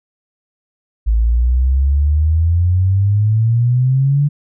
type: exponential sweep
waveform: sine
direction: up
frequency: 53.7 to 146.83 Hz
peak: -10 dBFS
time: 1.06-4.29 s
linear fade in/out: 20 ms
effects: none